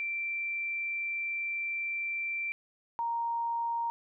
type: tone pair in turn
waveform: sine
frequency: 2349 / 932.2 Hz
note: D7 / A#5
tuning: 0 / 0 cents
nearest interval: octave + major third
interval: 1600 cents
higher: first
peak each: -31 / -29 dBFS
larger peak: second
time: 0-2.52 / 2.99-3.9 s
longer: first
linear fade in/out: 0 ms
effects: none